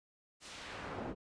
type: noise with band-pass filter sweep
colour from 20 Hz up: brown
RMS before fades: -44 dBFS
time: 0.4-1.15 s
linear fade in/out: 50 ms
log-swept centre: 7700 to 450 Hz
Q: 0.75
effects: resampled to 22050 Hz